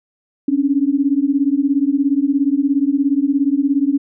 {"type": "beating tone pair", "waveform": "sine", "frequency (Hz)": [271.4, 288.4], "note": ["C#4", "D4"], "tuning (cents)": [-36, -31], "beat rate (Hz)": 17, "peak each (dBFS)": -16, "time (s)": [0.48, 3.98], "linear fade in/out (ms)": 5, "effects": []}